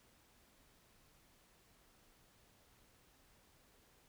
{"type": "silence", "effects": ["pink hiss -69 dBFS RMS until 4.08 s"]}